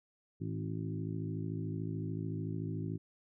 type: harmonic tone with a mistuned harmonic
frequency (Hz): 53.6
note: A1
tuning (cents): -45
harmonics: 2 / 3 / 4 / 5 / 6 / 7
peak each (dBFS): -39 / -39 / -50 / -44 / -45 / -48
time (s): 0.4-2.98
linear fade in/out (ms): 20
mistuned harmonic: 5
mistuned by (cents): -18
effects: none